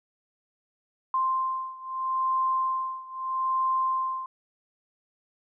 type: beating tone pair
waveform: sine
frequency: 1046.5 / 1047.28 Hz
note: C6 / C6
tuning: 0 / +1 cents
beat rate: 0.78 Hz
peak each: -27 / -29 dBFS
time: 1.14-4.26 s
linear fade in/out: 2 ms
effects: none